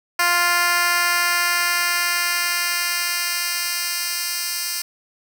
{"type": "tone with high-pass filter sweep", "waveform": "10% pulse", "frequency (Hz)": 349.2, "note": "F4", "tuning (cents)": 0, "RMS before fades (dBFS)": -21, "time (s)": [0.19, 4.82], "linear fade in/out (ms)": 5, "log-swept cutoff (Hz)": [1000, 4500], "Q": 0.73, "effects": []}